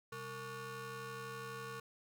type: ring-modulated tone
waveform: 25% pulse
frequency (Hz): 329.6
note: E4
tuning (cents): 0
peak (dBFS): -37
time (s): 0.12-1.8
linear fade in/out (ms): 5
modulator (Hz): 788
effects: none